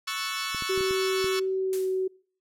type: chord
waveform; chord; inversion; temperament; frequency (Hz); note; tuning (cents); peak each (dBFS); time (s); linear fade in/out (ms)
15% pulse; F# minor seventh; second; equal; 1108.7 / 1318.5 / 1480 / 1760; C#6 / E6 / F#6 / A6; 0 / 0 / 0 / 0; -26 / -28 / -30 / -31; 0.07-1.4; 10
type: clicks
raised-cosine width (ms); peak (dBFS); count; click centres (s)
3; -26; 6; 0.547 / 0.623 / 0.777 / 0.808 / 0.909 / 1.244
type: tone with pitch glide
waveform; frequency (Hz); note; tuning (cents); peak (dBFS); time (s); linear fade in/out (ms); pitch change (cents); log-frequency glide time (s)
sine; 380 to 376.1; F#4 to F#4; +46 to +28; -24; 0.69-2.08; 10; -18; 1.6-1.89
type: noise with exponential decay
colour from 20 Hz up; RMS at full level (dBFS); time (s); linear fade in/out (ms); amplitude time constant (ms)
blue; -33; 1.73-2.07; 0; 73
effects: noise-tail reverb RT60 0.5 s tail -25 dB re dry + low-pass 12000 Hz 12 dB/octave